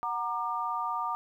sine chord, Gb augmented, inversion none, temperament equal with one note detuned, 740 / 932.3 / 1196.6 Hz, Gb5 / Bb5 / D6, 0 / 0 / +32 cents, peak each -37 / -33 / -32 dBFS, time 0.03-1.15 s, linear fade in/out 0 ms, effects 11-bit

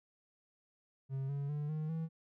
triangle tone with pitch steps, 134.7 / 141.07 / 147.74 / 154.73 / 162.05 Hz, C#3 / C#3 / D3 / D#3 / E3, -49 / +31 / +11 / -9 / -29 cents, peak -33 dBFS, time 1.09-2.09 s, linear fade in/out 50 ms, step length 200 ms, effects none

